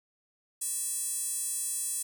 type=tone with high-pass filter; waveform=square; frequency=370 Hz; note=F#4; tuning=in tune; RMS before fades=-33 dBFS; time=0.61-2.03 s; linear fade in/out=10 ms; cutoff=8800 Hz; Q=4; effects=none